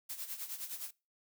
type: noise with tremolo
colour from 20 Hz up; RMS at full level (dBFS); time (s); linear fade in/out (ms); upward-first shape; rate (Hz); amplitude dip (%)
blue; -40; 0.09-0.91; 10; sine; 9.7; 70
effects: noise-tail reverb RT60 0.3 s tail -24 dB re dry